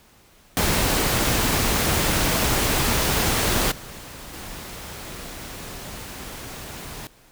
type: noise with level steps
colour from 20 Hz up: pink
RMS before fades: -21 / -39 / -36 dBFS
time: 0.57-7.07 s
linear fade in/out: 0 ms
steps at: 3.71 / 4.33 s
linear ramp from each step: 10 ms
effects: pink hiss -54 dBFS RMS until 7.31 s

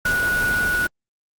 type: tone in noise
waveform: sine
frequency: 1465 Hz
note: F#6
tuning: 18 cents flat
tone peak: -18 dBFS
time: 0.05-0.87 s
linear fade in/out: 5 ms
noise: pink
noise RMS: -28 dBFS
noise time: 0.05-0.87 s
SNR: +7 dB
effects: Opus 48 kbps

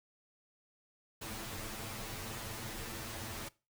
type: noise with comb filter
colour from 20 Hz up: pink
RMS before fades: -43 dBFS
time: 1.21-3.49 s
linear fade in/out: 10 ms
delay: 9 ms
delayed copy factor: +0.95
effects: noise-tail reverb RT60 0.3 s tail -21 dB re dry

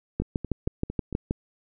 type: two click trains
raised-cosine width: 3 ms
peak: -12 / -19 dBFS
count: 8 / 5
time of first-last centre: 0.2-1.309 / 0.22-1.127 s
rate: 6.31 / 4.41 Hz
effects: none

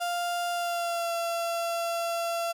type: tone with pitch glide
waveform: 35% pulse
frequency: 698.5 to 678.2 Hz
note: F5 to E5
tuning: 0 to +49 cents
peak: -26 dBFS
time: 0-2.53 s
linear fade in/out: 20 ms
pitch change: -51 cents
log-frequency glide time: 0.51-1.12 s
effects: none

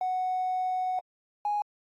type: tone pair in turn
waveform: triangle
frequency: 740 / 829.1 Hz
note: F#5 / G#5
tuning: 0 / -3 cents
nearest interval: major second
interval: 197 cents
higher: second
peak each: -23 / -22 dBFS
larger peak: second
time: 0.01-0.99 / 1.45-1.62 s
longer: first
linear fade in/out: 2 ms
effects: tanh soft clip ceiling -23 dBFS + AAC 48 kbps

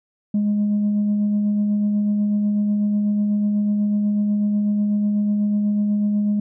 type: tone with tremolo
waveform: sine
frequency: 207.3 Hz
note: G#3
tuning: 3 cents flat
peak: -14 dBFS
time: 0.34-6.4 s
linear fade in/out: 5 ms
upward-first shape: sine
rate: 8.1 Hz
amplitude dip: 25%
effects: tanh soft clip ceiling -14 dBFS

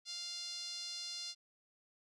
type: tone with band-pass filter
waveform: 5% pulse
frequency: 698.5 Hz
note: F5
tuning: in tune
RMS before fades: -44 dBFS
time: 0.05-1.35 s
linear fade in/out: 50 ms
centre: 4500 Hz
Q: 3.2
effects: none

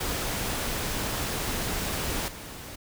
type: noise with level steps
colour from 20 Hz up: pink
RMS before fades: -30 / -41 dBFS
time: 0-2.76 s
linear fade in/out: 10 ms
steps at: 2.28 s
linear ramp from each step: 2 ms
effects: none

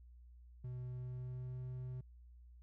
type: tone with pitch glide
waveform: triangle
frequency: 125 to 126.89 Hz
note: B2 to B2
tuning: +21 to +47 cents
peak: -40 dBFS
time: 0.64-2.01 s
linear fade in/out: 5 ms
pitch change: +26 cents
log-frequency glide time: 0.88-1.63 s
effects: added 60 Hz sine -56 dBFS peak until 2.62 s

